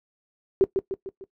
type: tone with echo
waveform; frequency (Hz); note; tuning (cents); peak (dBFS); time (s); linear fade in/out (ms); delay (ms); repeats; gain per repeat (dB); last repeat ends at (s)
sine; 383.8; G4; -37; -13; 0.61-0.64; 0; 150; 4; -6; 1.24
effects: noise-tail reverb RT60 0.1 s tail -18 dB re dry